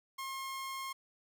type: tone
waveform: sawtooth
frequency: 1072 Hz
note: C6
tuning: 42 cents sharp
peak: -35 dBFS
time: 0.18-0.93 s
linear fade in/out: 10 ms
effects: 12-bit